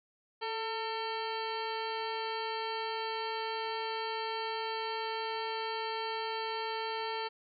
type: harmonic tone with a mistuned harmonic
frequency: 449.7 Hz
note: A4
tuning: 38 cents sharp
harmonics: 1 / 2 / 3 / 4 / 5 / 6 / 7 / 9 / 10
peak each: -39 / -37 / -44 / -46 / -47 / -48 / -45 / -49 / -47 dBFS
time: 0.41-7.29 s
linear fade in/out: 20 ms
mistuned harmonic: 1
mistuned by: -35 cents
effects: none